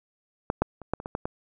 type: clicks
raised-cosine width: 1 ms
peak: -10 / -7 / -27 / -11 / -23 / -19 / -14 / -15 dBFS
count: 8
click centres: 0.501 / 0.62 / 0.817 / 0.936 / 1.001 / 1.059 / 1.151 / 1.255 s
effects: none